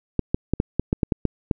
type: clicks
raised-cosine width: 3 ms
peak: -6 dBFS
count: 10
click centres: 0.193 / 0.345 / 0.536 / 0.601 / 0.796 / 0.929 / 1.032 / 1.122 / 1.253 / 1.512 s
effects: none

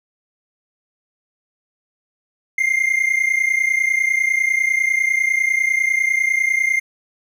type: tone pair together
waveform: triangle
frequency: 2093 / 2123 Hz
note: C7 / C7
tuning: 0 / +25 cents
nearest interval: unison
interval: 25 cents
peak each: -16 dBFS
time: 2.58-6.8 s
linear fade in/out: 5 ms
effects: tanh soft clip ceiling -6 dBFS

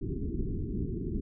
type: low-pass noise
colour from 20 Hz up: pink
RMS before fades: -33 dBFS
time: 0.01-1.21 s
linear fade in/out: 10 ms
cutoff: 410 Hz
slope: 96 dB/octave
effects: none

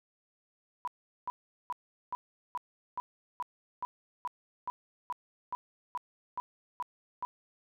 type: tone bursts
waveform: sine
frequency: 987.8 Hz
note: B5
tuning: in tune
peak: -32 dBFS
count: 16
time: 0.85-7.25 s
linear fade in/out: 0 ms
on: 25 ms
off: 400 ms
effects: none

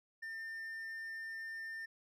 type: tone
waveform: triangle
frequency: 1802 Hz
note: A6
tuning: 41 cents sharp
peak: -40 dBFS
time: 0.22-1.86 s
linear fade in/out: 10 ms
effects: none

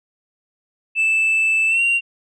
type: tone with pitch glide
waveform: sine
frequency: 2637 to 2760 Hz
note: E7 to F7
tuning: 0 to -21 cents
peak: -12 dBFS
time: 0.95-2.01 s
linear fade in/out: 50 ms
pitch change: +79 cents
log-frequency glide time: 1.68-1.82 s
effects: tanh soft clip ceiling -13 dBFS

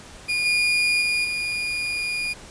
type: tone with level steps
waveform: 35% pulse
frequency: 2434 Hz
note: D#7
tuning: 39 cents flat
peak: -19 / -16 / -18 / -22 dBFS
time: 0.28-2.34 s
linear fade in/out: 20 ms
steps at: 0.45 / 1.01 / 1.24 s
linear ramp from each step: 10 ms
effects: pink hiss -43 dBFS RMS until 2.5 s + resampled to 22050 Hz

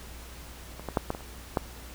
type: clicks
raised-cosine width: 1 ms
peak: -27 / -19 / -9 / -14 / -23 / -30 / -10 dBFS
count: 7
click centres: 0.796 / 0.887 / 0.972 / 1.104 / 1.149 / 1.207 / 1.572 s
effects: added 60 Hz sine -45 dBFS peak until 1.94 s + pink hiss -47 dBFS RMS until 1.94 s

